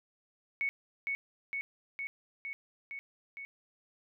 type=tone with echo; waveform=sine; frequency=2217 Hz; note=C#7; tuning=in tune; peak=-29 dBFS; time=0.61-0.69 s; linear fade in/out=0 ms; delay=460 ms; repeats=6; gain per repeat=-2 dB; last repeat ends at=3.45 s; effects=none